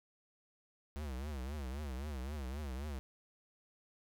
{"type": "tone with vibrato", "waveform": "square", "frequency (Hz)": 69.3, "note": "C#2", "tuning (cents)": 0, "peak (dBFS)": -40, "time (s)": [0.96, 2.99], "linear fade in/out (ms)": 0, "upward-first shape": "triangle", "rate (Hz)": 3.8, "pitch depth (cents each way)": 210, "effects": []}